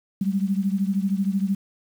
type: beating tone pair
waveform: sine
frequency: 191.9 / 204.9 Hz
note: G3 / G#3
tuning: -37 / -23 cents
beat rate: 13 Hz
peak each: -22 / -25 dBFS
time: 0.21-1.55 s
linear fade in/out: 5 ms
effects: 8-bit